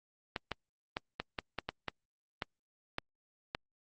clicks, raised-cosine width 0.3 ms, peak -18 dBFS, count 11, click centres 0.362 / 0.517 / 0.969 / 1.2 / 1.388 / 1.587 / 1.69 / 1.883 / 2.422 / 2.984 / 3.549 s, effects Opus 32 kbps

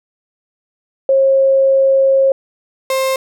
sine / 35% pulse tone pair in turn, 539 / 528.8 Hz, C#5 / C5, -49 / +18 cents, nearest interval unison, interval 33 cents, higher first, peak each -8 / -12 dBFS, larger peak first, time 1.09-2.32 / 2.9-3.16 s, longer first, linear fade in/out 2 ms, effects none

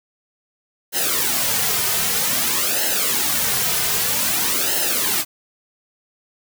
white noise with flanger, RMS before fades -20 dBFS, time 0.92-5.25 s, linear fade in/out 50 ms, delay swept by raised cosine 0.85 to 3.65 ms, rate 0.52 Hz, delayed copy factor -0.75, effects none

